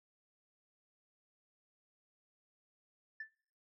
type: tone with exponential decay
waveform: sine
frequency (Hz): 1760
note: A6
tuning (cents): 0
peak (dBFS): -37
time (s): 3.2-3.32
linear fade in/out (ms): 5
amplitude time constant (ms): 25
effects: noise-tail reverb RT60 0.6 s tail -26 dB re dry + tanh soft clip ceiling -37 dBFS